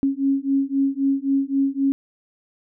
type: beating tone pair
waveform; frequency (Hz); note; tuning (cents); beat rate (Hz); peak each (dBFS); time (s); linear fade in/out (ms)
sine; 272.1 / 275.9; C#4 / C#4; -32 / -8; 3.8; -21; 0.03-1.92; 0
effects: none